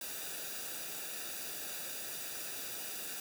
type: noise with comb filter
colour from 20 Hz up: white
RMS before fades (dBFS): -42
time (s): 0.01-3.2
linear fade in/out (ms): 2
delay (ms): 0.94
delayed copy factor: -0.65
effects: none